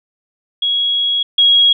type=tone pair in turn; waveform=sine; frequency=3322 / 3305 Hz; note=G#7 / G#7; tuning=0 / -9 cents; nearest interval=unison; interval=9 cents; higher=first; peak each=-13 / -7 dBFS; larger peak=second; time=0.62-1.23 / 1.38-1.73 s; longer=first; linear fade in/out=5 ms; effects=none